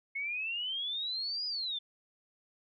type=exponential two-way sweep; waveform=sine; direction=up then down; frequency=2173 to 4995 to 3485 Hz; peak=-33 dBFS; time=0.15-1.79 s; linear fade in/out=10 ms; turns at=1.46 s; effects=none